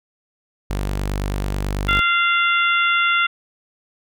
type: tone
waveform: sawtooth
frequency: 49.16 Hz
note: G1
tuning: 6 cents sharp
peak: -17 dBFS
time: 0.7-2 s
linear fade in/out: 0 ms
type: harmonic tone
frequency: 692 Hz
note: F5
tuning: 16 cents flat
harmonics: 2 / 3 / 4 / 5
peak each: -17 / -21 / -23 / -25 dBFS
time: 1.88-3.27 s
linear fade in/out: 10 ms
effects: none